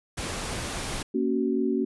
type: noise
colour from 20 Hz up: pink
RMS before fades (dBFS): -32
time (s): 0.17-1.03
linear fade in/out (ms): 10
type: chord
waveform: sine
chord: F# major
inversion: first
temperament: equal with one note detuned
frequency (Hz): 233.1 / 277.2 / 374.1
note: A#3 / C#4 / F#4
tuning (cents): 0 / 0 / +19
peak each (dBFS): -27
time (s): 1.14-1.85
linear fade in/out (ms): 10
effects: resampled to 24000 Hz